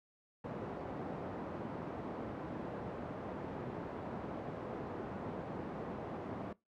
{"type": "band-pass noise", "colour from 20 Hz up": "pink", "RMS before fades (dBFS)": -43, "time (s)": [0.44, 6.53], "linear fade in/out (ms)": 5, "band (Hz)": [150, 850], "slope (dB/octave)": 12, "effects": ["noise-tail reverb RT60 0.2 s tail -21 dB re dry"]}